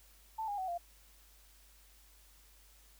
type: tone with pitch steps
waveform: sine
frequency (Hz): 884 / 815.3 / 752 / 693.6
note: A5 / G#5 / F#5 / F5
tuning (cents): +8 / -32 / +28 / -12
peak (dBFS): -35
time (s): 0.38-0.78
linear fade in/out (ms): 10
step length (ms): 100
effects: added 50 Hz sine -62 dBFS peak until 2.99 s + white hiss -64 dBFS RMS until 2.99 s